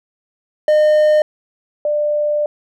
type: tone pair in turn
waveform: triangle / sine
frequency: 609 / 594.7 Hz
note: D#5 / D5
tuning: -37 / +22 cents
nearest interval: unison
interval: 41 cents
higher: first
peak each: -7 / -14 dBFS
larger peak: first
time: 0.68-1.22 / 1.85-2.46 s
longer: second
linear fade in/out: 2 ms
effects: none